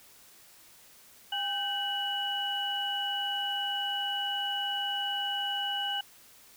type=tone cluster; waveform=sine; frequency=807 / 1542 / 2942 Hz; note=G#5 / G6 / F#7; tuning=-50 / -29 / -11 cents; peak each=-35 / -38 / -31 dBFS; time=1.32-6.01 s; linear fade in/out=5 ms; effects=white hiss -56 dBFS RMS until 6.56 s